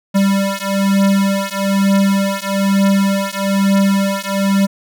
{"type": "beating tone pair", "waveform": "square", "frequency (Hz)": [196, 197.1], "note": ["G3", "G3"], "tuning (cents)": [0, 10], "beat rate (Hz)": 1.1, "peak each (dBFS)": [-16, -16], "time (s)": [0.14, 4.67], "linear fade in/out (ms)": 20, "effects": []}